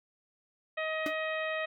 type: harmonic tone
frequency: 631 Hz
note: D#5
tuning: 24 cents sharp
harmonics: 1 / 2 / 3 / 4 / 5 / 6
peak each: -34 / -40 / -36 / -40 / -47 / -49 dBFS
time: 0.77-1.66 s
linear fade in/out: 10 ms
type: tone with exponential decay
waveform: 35% pulse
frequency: 300.3 Hz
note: D4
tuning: 39 cents sharp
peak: -27 dBFS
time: 1.06-1.15 s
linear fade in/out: 2 ms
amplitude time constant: 19 ms
effects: none